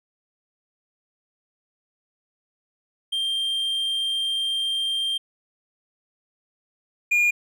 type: tone pair in turn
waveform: triangle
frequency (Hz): 3177 / 2425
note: G7 / D#7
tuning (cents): +23 / -45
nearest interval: perfect fourth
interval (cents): 468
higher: first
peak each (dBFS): -21 / -15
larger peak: second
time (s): 3.12-5.18 / 7.11-7.31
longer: first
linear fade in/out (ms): 10
effects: none